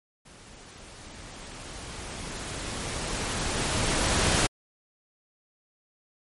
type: noise with level ramp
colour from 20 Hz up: pink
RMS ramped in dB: -50 to -22 dBFS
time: 0.25-4.47 s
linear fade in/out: 10 ms
effects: MP3 48 kbps